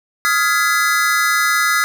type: chord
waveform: square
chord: F half-diminished seventh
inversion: third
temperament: just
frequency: 1257.2 / 1396.9 / 1676.3 / 2012 Hz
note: Eb6 / F6 / Ab6 / Cb7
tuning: +18 / 0 / +16 / +32 cents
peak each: -20 dBFS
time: 0.25-1.84 s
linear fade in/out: 0 ms
effects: none